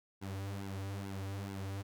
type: tone with flanger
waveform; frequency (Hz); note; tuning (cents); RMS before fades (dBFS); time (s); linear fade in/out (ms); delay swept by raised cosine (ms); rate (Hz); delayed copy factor
sawtooth; 98; G2; 0; -41; 0.21-1.83; 20; 1.6 to 5.8; 2.3; -0.9
effects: none